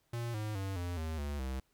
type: tone with pitch steps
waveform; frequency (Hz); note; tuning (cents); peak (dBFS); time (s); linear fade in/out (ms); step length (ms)
square; 118 / 106.96 / 96.96 / 87.89 / 79.67 / 72.22 / 65.46; A#2 / A2 / G2 / F2 / D#2 / D2 / C2; +22 / -49 / -18 / +12 / +42 / -28 / +1; -36; 0.13-1.6; 5; 210
effects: pink hiss -75 dBFS RMS until 1.73 s